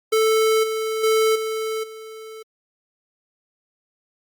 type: tone with level steps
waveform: square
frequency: 440 Hz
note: A4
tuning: in tune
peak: -16 / -23 / -16 / -24 / -36 dBFS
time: 0.12-2.43 s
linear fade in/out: 10 ms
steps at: 0.63 / 1.03 / 1.35 / 1.83 s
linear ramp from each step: 10 ms
effects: Opus 48 kbps